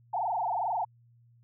sine tone with frequency modulation, 808 Hz, G#5, 48 cents flat, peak -27 dBFS, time 0.13-0.85 s, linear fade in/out 10 ms, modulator 22.3 Hz, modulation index 5.1, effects added 118 Hz sine -58 dBFS peak until 1.43 s

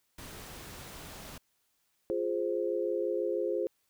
pink noise, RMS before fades -46 dBFS, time 0.18-1.38 s, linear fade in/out 5 ms
sine chord, F minor, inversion none, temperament equal, 349.2 / 415.3 / 523.3 Hz, F4 / Ab4 / C5, 0 / 0 / 0 cents, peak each -33 dBFS, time 2.1-3.67 s, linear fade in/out 0 ms
effects white hiss -75 dBFS RMS until 3.89 s

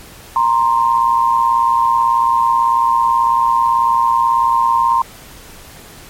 sine tone pair together, 931 / 1049.2 Hz, A#5 / C6, -2 / +4 cents, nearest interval major second, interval 206 cents, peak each -13 dBFS, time 0.36-5.02 s, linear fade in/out 2 ms, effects pink hiss -38 dBFS RMS until 6.09 s + MP3 64 kbps

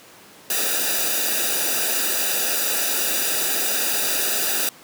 white noise with comb filter, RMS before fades -22 dBFS, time 0.5-4.69 s, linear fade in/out 2 ms, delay 0.93 ms, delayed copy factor -0.8, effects pink hiss -46 dBFS RMS until 4.83 s + high-pass 200 Hz 12 dB/octave

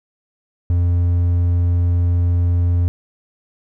triangle tone, 87.3 Hz, F2, in tune, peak -11 dBFS, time 0.7-2.88 s, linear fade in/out 0 ms, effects none

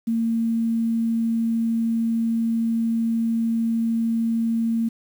sine tone with quantisation, 228.3 Hz, A#3, 36 cents flat, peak -19 dBFS, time 0.07-4.89 s, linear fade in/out 10 ms, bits 8, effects none

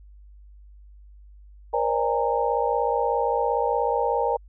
sine tone cluster, 477 / 534 / 590 / 814 / 919 Hz, A#4 / C5 / D5 / G#5 / A#5, +40 / +35 / +8 / -35 / -25 cents, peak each -25 / -30 / -29 / -26 / -27 dBFS, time 1.73-4.37 s, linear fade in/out 10 ms, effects added 50 Hz sine -45 dBFS peak until 4.48 s

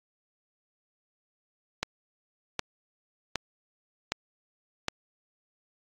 click train, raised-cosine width 0.2 ms, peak -10 dBFS, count 5, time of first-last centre 1.83-4.883 s, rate 1.31 Hz, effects AAC 64 kbps

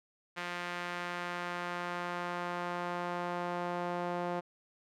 sawtooth tone with band-pass filter sweep, 175.8 Hz, F3, 12 cents sharp, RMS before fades -37 dBFS, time 0.36-4.41 s, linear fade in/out 20 ms, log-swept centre 1900 to 710 Hz, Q 1.1, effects none

